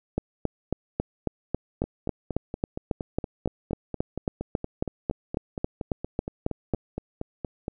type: two click trains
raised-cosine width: 2 ms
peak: -17 / -11 dBFS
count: 26 / 25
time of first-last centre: 1.84-7.681 / 0.18-6.737 s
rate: 4.28 / 3.66 Hz
effects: none